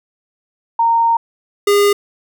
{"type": "tone pair in turn", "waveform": ["sine", "square"], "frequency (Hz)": [923, 407.1], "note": ["A#5", "G#4"], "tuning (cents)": [-17, -35], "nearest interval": "octave + major second", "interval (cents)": 1418, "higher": "first", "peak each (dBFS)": -10, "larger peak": "neither", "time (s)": [[0.79, 1.17], [1.67, 1.93]], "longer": "first", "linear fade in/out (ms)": 5, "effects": []}